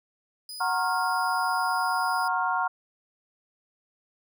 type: tone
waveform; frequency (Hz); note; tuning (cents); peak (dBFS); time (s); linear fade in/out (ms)
sawtooth; 4978; D#8; 0; -34; 0.49-2.28; 2
type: chord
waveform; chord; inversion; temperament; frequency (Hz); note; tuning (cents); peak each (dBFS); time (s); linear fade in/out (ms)
sine; Gb major seventh; none; equal with one note detuned; 740 / 932.3 / 1081.5 / 1396.9; Gb5 / Bb5 / Db6 / F6; 0 / 0 / -43 / 0; -29; 0.6-2.68; 10
effects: none